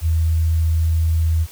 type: tone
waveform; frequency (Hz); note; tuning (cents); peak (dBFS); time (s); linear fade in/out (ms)
sine; 81; E2; -30; -14; 0.01-1.47; 50
effects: white hiss -42 dBFS RMS until 1.51 s